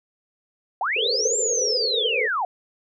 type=linear two-way sweep; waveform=sine; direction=up then down; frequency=678 to 7459 to 678 Hz; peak=-21 dBFS; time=0.81-2.45 s; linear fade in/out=2 ms; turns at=1.37 s
type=band-pass noise; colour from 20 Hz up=pink; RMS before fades=-27 dBFS; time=0.96-2.28 s; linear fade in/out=5 ms; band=420 to 520 Hz; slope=96 dB/octave
effects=none